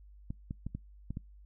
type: clicks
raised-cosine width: 5 ms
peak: -25 dBFS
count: 6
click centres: 0.305 / 0.509 / 0.666 / 0.75 / 1.106 / 1.171 s
effects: noise-tail reverb RT60 0.2 s tail -26 dB re dry + added 50 Hz sine -52 dBFS peak until 1.45 s